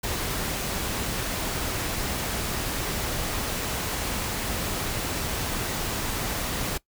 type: noise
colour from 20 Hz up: pink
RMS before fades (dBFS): -29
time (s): 0.03-6.78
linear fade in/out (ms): 10
effects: noise-tail reverb RT60 0.1 s tail -20 dB re dry